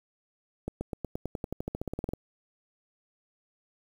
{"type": "accelerating click train", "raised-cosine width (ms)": 2, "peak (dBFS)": -19, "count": 19, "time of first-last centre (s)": [0.68, 2.135], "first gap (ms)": 130, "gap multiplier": 0.94, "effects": ["8-bit"]}